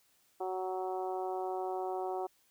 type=harmonic tone; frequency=186.3 Hz; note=F#3; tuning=12 cents sharp; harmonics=2 / 3 / 4 / 5 / 6 / 7; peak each=-37 / -44 / -37 / -45 / -50 / -53 dBFS; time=0.4-2.27 s; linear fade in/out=10 ms; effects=white hiss -70 dBFS RMS until 2.5 s